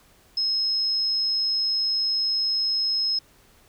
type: tone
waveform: sine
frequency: 5160 Hz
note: E8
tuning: 38 cents flat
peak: -21 dBFS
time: 0.37-3.19 s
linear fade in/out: 5 ms
effects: pink hiss -57 dBFS RMS until 3.68 s